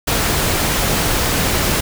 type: noise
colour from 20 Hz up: pink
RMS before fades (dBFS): -17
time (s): 0.07-1.81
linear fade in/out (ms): 10
effects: none